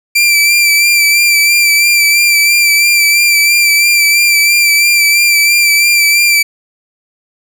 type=tone with vibrato; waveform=sawtooth; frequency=2349 Hz; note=D7; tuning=in tune; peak=-3 dBFS; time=0.15-6.43 s; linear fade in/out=10 ms; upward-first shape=sine; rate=3 Hz; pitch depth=31 cents each way; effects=none